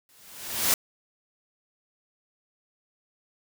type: noise with exponential growth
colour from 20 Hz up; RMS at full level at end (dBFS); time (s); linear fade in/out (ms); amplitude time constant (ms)
white; -20; 0.09-0.74; 1; 140
effects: none